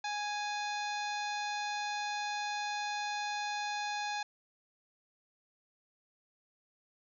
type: harmonic tone with a mistuned harmonic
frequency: 830 Hz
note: G#5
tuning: 1 cent flat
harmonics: 1 / 2 / 3 / 4 / 5 / 6 / 7 / 8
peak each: -36 / -41 / -43 / -47 / -45 / -51 / -54 / -50 dBFS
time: 0.04-4.23 s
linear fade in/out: 5 ms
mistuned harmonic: 4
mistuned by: +94 cents
effects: none